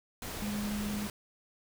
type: tone in noise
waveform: sine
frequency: 207.7 Hz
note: G#3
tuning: in tune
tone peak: -33 dBFS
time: 0.42-1.07 s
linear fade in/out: 2 ms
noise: pink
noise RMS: -40 dBFS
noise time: 0.22-1.1 s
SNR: +4 dB
effects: none